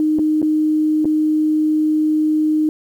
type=tone with dropouts; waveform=sine; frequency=308.3 Hz; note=D#4; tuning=16 cents flat; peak=-13 dBFS; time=0-2.69 s; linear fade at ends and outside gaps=1 ms; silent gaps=0.187-0.193 / 0.418-0.427 / 1.046-1.054 s; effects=8-bit